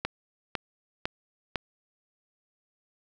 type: click train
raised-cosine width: 0.3 ms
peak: -12 dBFS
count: 4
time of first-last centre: 0.05-1.558 s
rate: 1.99 Hz
effects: none